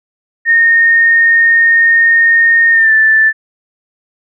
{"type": "tone with pitch glide", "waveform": "sine", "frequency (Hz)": [1841, 1761.9], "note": ["A#6", "A6"], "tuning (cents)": [-22, 2], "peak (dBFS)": -5, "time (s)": [0.45, 3.33], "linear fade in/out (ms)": 50, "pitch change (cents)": -76, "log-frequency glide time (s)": [2.72, 2.92], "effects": []}